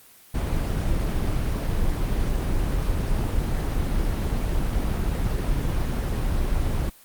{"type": "noise", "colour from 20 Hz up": "brown", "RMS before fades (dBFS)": -23, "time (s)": [0.34, 6.9], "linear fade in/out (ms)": 10, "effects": ["white hiss -51 dBFS RMS until 7.04 s", "Opus 24 kbps"]}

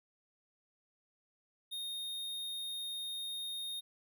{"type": "tone", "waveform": "square", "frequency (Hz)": 3699, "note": "A#7", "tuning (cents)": -14, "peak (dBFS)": -39, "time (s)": [1.71, 3.81], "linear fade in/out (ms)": 20, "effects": []}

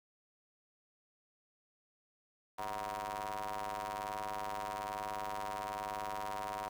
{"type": "ring-modulated tone", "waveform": "sawtooth", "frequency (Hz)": 101.1, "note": "G#2", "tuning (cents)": -46, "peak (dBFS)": -31, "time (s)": [2.58, 6.69], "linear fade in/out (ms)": 10, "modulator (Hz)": 850, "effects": ["10-bit"]}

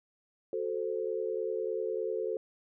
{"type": "chord", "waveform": "sine", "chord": "F# diminished", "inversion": "none", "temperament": "equal", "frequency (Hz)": [370, 440, 523.3], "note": ["F#4", "A4", "C5"], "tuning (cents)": [0, 0, 0], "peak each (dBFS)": [-36, -33, -37], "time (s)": [0.53, 2.37], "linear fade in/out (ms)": 2, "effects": []}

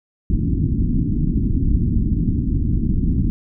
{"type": "low-pass noise", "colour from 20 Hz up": "pink", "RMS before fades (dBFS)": -18, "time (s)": [0.3, 3.3], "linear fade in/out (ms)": 0, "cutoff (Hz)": 300, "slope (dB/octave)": 48, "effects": []}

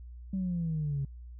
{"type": "exponential sweep", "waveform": "sine", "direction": "down", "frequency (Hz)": [193.9, 135.4], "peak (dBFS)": -28, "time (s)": [0.33, 1.05], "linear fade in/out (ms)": 5, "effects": ["tanh soft clip ceiling -25 dBFS", "added 60 Hz sine -43 dBFS peak until 1.39 s"]}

